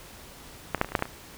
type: clicks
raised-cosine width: 0.5 ms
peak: -9 / -28 / -6 / -18 / -27 / -20 / -6 / -19 / -9 / -24 dBFS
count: 10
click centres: 0.747 / 0.779 / 0.814 / 0.846 / 0.889 / 0.92 / 0.952 / 0.992 / 1.024 / 1.055 s
effects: pink hiss -47 dBFS RMS until 1.37 s